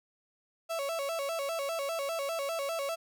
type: tone with vibrato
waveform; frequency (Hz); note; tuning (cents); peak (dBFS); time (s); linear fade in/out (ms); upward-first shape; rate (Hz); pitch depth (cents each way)
35% pulse; 607; D#5; -43; -30; 0.69-2.96; 20; square; 5; 150
effects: none